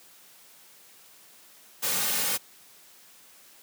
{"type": "noise with comb filter", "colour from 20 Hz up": "white", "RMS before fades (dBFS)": -27, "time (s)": [1.82, 2.38], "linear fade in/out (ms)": 20, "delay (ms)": 3, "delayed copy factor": -0.6, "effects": ["white hiss -54 dBFS RMS until 3.62 s", "high-pass 150 Hz 12 dB/octave"]}